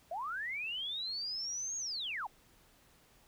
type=linear two-way sweep; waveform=sine; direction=up then down; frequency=627 to 6645 to 715 Hz; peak=-36 dBFS; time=0.11-2.27 s; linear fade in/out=5 ms; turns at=1.77 s; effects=pink hiss -65 dBFS RMS until 3.27 s